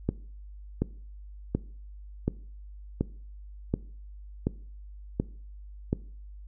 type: click train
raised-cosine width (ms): 3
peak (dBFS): -12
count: 9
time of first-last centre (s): 0.09-5.929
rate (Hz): 1.37
effects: noise-tail reverb RT60 0.5 s tail -20 dB re dry + added 50 Hz sine -42 dBFS peak until 6.47 s